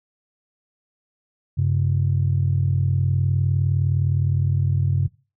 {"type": "tone pair together", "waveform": "sine", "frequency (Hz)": [95.6, 135.2], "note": ["G2", "C#3"], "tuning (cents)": [-43, -43], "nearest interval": "tritone", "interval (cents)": 600, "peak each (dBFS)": -19, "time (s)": [1.57, 5.08], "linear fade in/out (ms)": 20, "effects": ["noise-tail reverb RT60 0.3 s tail -19 dB re dry", "tanh soft clip ceiling -10 dBFS"]}